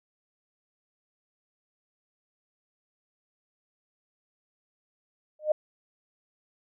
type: tone with exponential growth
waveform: sine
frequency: 611 Hz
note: D#5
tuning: 32 cents flat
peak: -16 dBFS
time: 5.39-5.52 s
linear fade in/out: 5 ms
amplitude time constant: 28 ms
effects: none